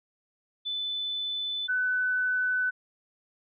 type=tone pair in turn; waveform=sine; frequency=3505 / 1502 Hz; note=A7 / F#6; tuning=-7 / +26 cents; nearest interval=octave + minor third; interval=1467 cents; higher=first; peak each=-29 / -24 dBFS; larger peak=second; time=0.65-1.68 / 1.68-2.71 s; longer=neither; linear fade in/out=20 ms; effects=none